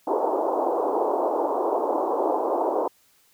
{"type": "band-pass noise", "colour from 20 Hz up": "pink", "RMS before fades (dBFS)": -24, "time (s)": [0.07, 2.88], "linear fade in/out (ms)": 5, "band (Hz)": [320, 1000], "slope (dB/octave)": 48, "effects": ["white hiss -61 dBFS RMS until 3.33 s"]}